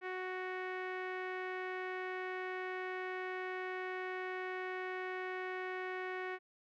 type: tone with low-pass filter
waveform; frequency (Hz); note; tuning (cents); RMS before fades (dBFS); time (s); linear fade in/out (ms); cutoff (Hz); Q
sawtooth; 370; F#4; 0; -41; 0.01-6.39; 50; 2000; 3.1
effects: none